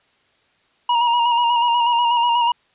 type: tone with vibrato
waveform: square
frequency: 950 Hz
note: A#5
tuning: 33 cents sharp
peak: -15 dBFS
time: 0.89-2.52 s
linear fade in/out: 5 ms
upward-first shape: square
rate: 8.2 Hz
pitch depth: 30 cents each way
effects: white hiss -60 dBFS RMS until 2.74 s + resampled to 8000 Hz